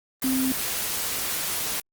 sine tone in noise, 261.6 Hz, C4, in tune, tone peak -22 dBFS, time 0.24-0.52 s, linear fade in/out 2 ms, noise white, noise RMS -28 dBFS, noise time 0.22-1.8 s, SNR +3 dB, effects Opus 24 kbps

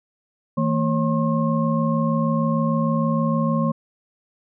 sine tone cluster, 160.4 / 226.9 / 545 / 1072 Hz, E3 / A#3 / C#5 / C6, -47 / -47 / -29 / +42 cents, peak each -22 / -21 / -27 / -27 dBFS, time 0.57-3.72 s, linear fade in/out 10 ms, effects none

